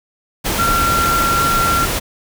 sine tone in noise, 1370 Hz, F6, 34 cents flat, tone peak -14 dBFS, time 0.58-1.86 s, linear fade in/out 20 ms, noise pink, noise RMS -19 dBFS, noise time 0.44-2 s, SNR +2 dB, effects none

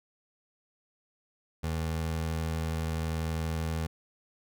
25% pulse tone, 80.7 Hz, E2, 36 cents flat, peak -26 dBFS, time 1.63-3.87 s, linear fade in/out 10 ms, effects none

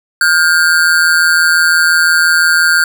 square ring-modulated tone, 1500 Hz, F#6, 23 cents sharp, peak -5 dBFS, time 0.21-2.84 s, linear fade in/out 2 ms, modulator 82.9 Hz, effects none

